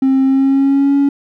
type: tone with pitch glide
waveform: triangle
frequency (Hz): 266.3 to 280.5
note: C4 to C#4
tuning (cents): +31 to +21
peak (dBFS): -6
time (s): 0.02-1.09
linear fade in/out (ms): 5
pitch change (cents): +90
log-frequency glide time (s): 0.24-0.96
effects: tanh soft clip ceiling -4 dBFS